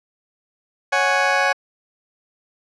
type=chord; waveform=20% pulse; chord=C# suspended fourth; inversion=none; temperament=just; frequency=554.4 / 739.2 / 831.5 Hz; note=C#5 / F#5 / G#5; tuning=0 / -2 / +2 cents; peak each=-16 dBFS; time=0.92-1.53 s; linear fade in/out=10 ms; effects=low-pass 5000 Hz 12 dB/octave